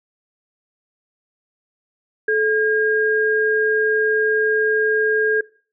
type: tone pair together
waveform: sine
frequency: 433.3 / 1621 Hz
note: A4 / G#6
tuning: -27 / -42 cents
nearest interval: octave + major seventh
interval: 2285 cents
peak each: -18 dBFS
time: 2.28-5.41 s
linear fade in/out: 5 ms
effects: noise-tail reverb RT60 0.4 s tail -21 dB re dry